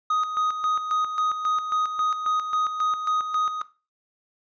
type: tone with tremolo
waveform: triangle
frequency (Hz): 1249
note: D#6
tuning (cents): +6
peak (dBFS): -18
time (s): 0.1-3.62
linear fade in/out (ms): 5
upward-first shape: square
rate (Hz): 3.7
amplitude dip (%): 55
effects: noise-tail reverb RT60 0.3 s tail -17 dB re dry + resampled to 16000 Hz